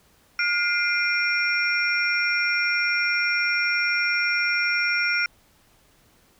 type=tone cluster; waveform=sine; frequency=1421 / 2090 / 2398 / 5520 Hz; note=F6 / C7 / D7 / F8; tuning=+30 / -2 / +36 / -21 cents; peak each=-24 / -27 / -25 / -29 dBFS; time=0.39-5.26 s; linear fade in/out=2 ms; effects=pink hiss -59 dBFS RMS until 6.39 s